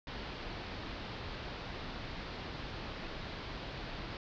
pink low-pass noise, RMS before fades -43 dBFS, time 0.07-4.17 s, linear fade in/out 2 ms, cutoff 4800 Hz, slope 48 dB/octave, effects none

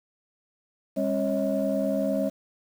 sine tone cluster, 201 / 271.8 / 554 / 634 Hz, G3 / C#4 / C#5 / D#5, +44 / -34 / -1 / +32 cents, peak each -28 dBFS, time 0.96-2.3 s, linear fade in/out 20 ms, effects tanh soft clip ceiling -15 dBFS + 8-bit

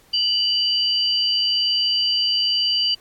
sine tone pair together, 2960 / 4699 Hz, F#7 / D8, 0 / 0 cents, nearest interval minor sixth, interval 800 cents, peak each -20 dBFS, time 0.13-2.95 s, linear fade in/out 10 ms, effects pink hiss -54 dBFS RMS until 3 s + AAC 64 kbps

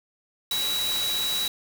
sine tone in noise, 3900 Hz, B7, 23 cents flat, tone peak -25 dBFS, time 0.51-1.48 s, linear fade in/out 2 ms, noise white, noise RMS -31 dBFS, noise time 0.51-1.48 s, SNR +3 dB, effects none

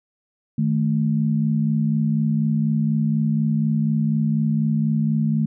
sine tone pair together, 154.3 / 218.4 Hz, D#3 / A3, -14 / -13 cents, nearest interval tritone, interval 601 cents, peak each -20 / -20 dBFS, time 0.58-5.46 s, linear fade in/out 5 ms, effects none

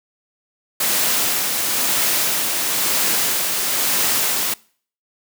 white noise with tremolo, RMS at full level -18 dBFS, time 0.8-4.54 s, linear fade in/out 5 ms, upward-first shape sine, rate 1 Hz, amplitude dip 30%, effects noise-tail reverb RT60 0.5 s tail -24 dB re dry + high-pass 150 Hz 12 dB/octave

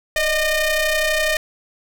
sawtooth ring-modulated tone, 607 Hz, D#5, 43 cents flat, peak -10 dBFS, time 0.16-1.37 s, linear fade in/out 2 ms, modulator 1230 Hz, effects none

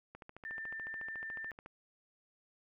click train, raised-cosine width 0.5 ms, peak -34 dBFS, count 22, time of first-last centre 0.15-1.661 s, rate 13.9 Hz
sine tone, 1787 Hz, A6, 26 cents sharp, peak -40 dBFS, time 0.45-1.51 s, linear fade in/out 0 ms
effects none

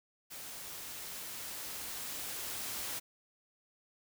white noise with level ramp, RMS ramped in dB -46 to -39 dBFS, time 0.3-3 s, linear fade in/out 20 ms, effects none

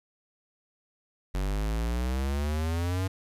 square exponential sweep, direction up, 46.29 to 95.9 Hz, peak -27 dBFS, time 1.34-3.08 s, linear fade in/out 10 ms, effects resampled to 32000 Hz + 10-bit

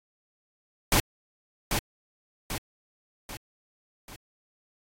pink noise with echo, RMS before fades -21 dBFS, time 0.92-1 s, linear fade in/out 2 ms, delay 790 ms, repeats 4, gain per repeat -6 dB, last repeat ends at 4.16 s, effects AAC 48 kbps

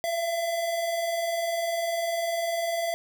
square tone pair together, 655 / 675 Hz, E5 / E5, -11 / +41 cents, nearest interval minor second, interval 52 cents, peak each -37 / -27 dBFS, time 0.04-2.94 s, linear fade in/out 0 ms, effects none

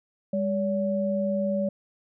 sine tone pair together, 201.5 / 570 Hz, G3 / C#5, +48 / +48 cents, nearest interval octave + tritone, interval 1800 cents, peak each -26 dBFS, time 0.33-1.69 s, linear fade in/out 5 ms, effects none

